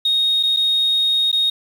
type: tone with dropouts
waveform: sine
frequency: 3729 Hz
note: A#7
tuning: in tune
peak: -13 dBFS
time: 0.05-1.5 s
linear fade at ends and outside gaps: 5 ms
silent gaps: 0.429-0.433 / 0.564-0.569 / 1.316-1.327 s
effects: tanh soft clip ceiling -11 dBFS + 7-bit